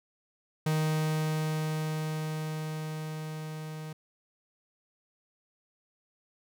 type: tone with level ramp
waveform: 45% pulse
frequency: 155.8 Hz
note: D#3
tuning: 3 cents sharp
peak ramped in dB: -25 to -38 dBFS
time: 0.66-3.93 s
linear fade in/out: 5 ms
effects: none